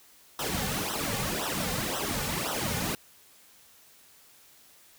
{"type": "noise with flanger", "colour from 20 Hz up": "pink", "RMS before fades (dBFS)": -31, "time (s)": [0.39, 2.95], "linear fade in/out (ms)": 2, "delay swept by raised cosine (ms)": [0.43, 3.13], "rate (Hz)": 1.9, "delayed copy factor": -0.9, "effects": ["white hiss -57 dBFS RMS until 4.98 s"]}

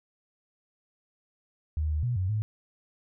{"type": "tone with pitch steps", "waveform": "sine", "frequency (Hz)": [77.1, 76.4, 122, 92.7, 107.3], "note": ["D#2", "D#2", "B2", "F#2", "A2"], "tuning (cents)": [-15, -31, -21, 4, -43], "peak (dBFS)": -25, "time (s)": [1.77, 2.42], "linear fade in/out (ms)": 0, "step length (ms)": 130, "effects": []}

